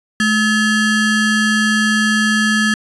square ring-modulated tone, 750 Hz, F#5, 23 cents sharp, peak -10 dBFS, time 0.2-2.74 s, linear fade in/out 2 ms, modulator 965 Hz, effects resampled to 24000 Hz

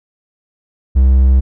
triangle tone, 65.41 Hz, C2, in tune, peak -4 dBFS, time 0.95-1.41 s, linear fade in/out 20 ms, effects none

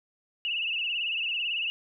sine tone with vibrato, 2762 Hz, F7, 20 cents flat, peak -27 dBFS, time 0.45-1.7 s, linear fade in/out 0 ms, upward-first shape sine, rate 18 Hz, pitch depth 100 cents each way, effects none

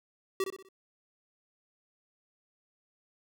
square tone with echo, 383.7 Hz, G4, 37 cents flat, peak -28 dBFS, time 0.4-0.44 s, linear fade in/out 2 ms, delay 62 ms, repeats 4, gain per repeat -7 dB, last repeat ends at 0.688 s, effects none

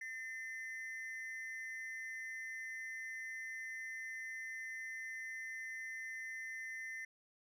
triangle ring-modulated tone, 1931 Hz, B6, 39 cents flat, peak -38 dBFS, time 0.01-7.05 s, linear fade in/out 5 ms, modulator 122 Hz, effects none

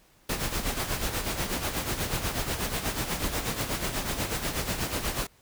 pink noise with tremolo, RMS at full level -28 dBFS, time 0.29-5.27 s, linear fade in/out 5 ms, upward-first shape sine, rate 8.2 Hz, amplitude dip 60%, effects pink hiss -61 dBFS RMS until 5.41 s

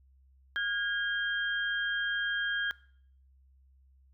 sine tone cluster, 1426 / 1633 / 3199 Hz, F6 / G#6 / G7, +36 / -30 / +34 cents, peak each -37 / -30 / -37 dBFS, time 0.56-2.71 s, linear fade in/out 0 ms, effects noise-tail reverb RT60 0.6 s tail -21 dB re dry + added 66 Hz sine -59 dBFS peak until 4.13 s

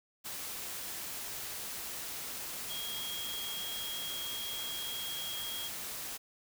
sine tone in noise, 3269 Hz, G#7, 28 cents flat, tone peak -39 dBFS, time 2.69-5.69 s, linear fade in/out 20 ms, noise white, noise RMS -41 dBFS, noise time 0.24-6.18 s, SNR -1 dB, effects none

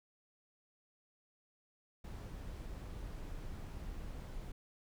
brown noise, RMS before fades -45 dBFS, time 2.04-4.52 s, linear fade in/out 5 ms, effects none

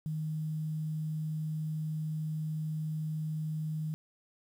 sine tone, 155.6 Hz, D#3, in tune, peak -32 dBFS, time 0.06-3.94 s, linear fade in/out 0 ms, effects 10-bit

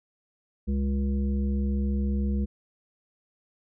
harmonic tone with a mistuned harmonic, 68.4 Hz, C#2, 23 cents flat, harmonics 1 / 3 / 5 / 7, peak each -25 / -28 / -41 / -43 dBFS, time 0.67-2.46 s, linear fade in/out 20 ms, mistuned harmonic 5, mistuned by +36 cents, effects none

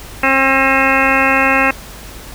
harmonic tone with a mistuned harmonic, 268 Hz, C4, 42 cents sharp, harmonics 1 / 2 / 3 / 4 / 5 / 6 / 7 / 8 / 9 / 10, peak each -19 / -19 / -19 / -19 / -19 / -19 / -19 / -19 / -19 / -19 dBFS, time 0.23-1.71 s, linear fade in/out 5 ms, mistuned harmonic 9, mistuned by +68 cents, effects added 50 Hz sine -34 dBFS peak until 2.34 s + pink hiss -34 dBFS RMS until 2.34 s

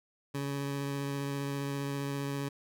20% pulse tone with vibrato, 140.2 Hz, C#3, 20 cents sharp, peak -28 dBFS, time 0.34-2.49 s, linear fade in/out 10 ms, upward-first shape sine, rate 15 Hz, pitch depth 11 cents each way, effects none

